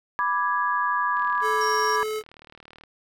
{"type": "chord", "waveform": "sine", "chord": "G# diminished", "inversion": "first", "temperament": "equal", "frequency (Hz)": [987.8, 1174.7, 1661.2], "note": ["B5", "D6", "G#6"], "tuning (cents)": [0, 0, 0], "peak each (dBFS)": [-25, -25, -27], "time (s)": [0.19, 2.03], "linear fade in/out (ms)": 0}
{"type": "click train", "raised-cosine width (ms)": 0.3, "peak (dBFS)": -30, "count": 65, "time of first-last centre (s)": [1.17, 2.837], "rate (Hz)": 38.4}
{"type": "tone with pitch glide", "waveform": "square", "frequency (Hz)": [434.4, 431.4], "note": ["A4", "A4"], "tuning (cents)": [-22, -34], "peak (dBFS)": -27, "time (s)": [1.41, 2.23], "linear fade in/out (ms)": 50, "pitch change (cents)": -12, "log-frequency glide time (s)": [1.51, 1.75]}
{"type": "tone", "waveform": "sine", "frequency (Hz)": 5588, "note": "F8", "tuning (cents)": 0, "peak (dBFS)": -30, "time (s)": [1.61, 1.96], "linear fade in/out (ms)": 2}
{"effects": []}